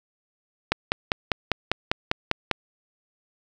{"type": "click train", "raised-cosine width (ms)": 0.3, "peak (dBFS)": -4, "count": 10, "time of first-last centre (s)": [0.72, 2.513], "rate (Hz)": 5.02, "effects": []}